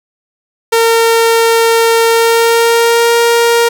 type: tone with pitch glide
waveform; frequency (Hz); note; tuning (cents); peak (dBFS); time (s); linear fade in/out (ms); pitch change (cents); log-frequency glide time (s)
sawtooth; 457.7 to 468.1; A#4 to A#4; -32 to +7; -3; 0.72-3.69; 10; +39; 2.07-3.15
effects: none